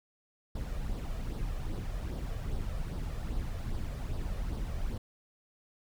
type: noise with flanger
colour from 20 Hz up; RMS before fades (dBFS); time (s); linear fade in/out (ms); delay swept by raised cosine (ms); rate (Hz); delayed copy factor
brown; -35; 0.55-4.98; 5; 0.21 to 1.71; 2.5; +0.5
effects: none